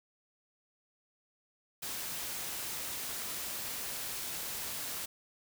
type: noise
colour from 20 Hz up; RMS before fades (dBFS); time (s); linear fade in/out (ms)
white; -39; 1.82-5.06; 10
effects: none